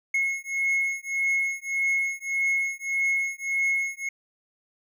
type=beating tone pair; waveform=triangle; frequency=2172 / 2173.7 Hz; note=C#7 / C#7; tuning=-36 / -35 cents; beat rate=1.7 Hz; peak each=-25 dBFS; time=0.14-4.09 s; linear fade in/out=5 ms; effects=none